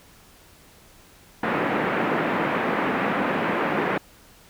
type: band-pass noise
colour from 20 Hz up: pink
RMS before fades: -24 dBFS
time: 1.43-3.98 s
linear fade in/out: 5 ms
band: 180 to 2200 Hz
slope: 24 dB/octave
effects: pink hiss -52 dBFS RMS until 4.49 s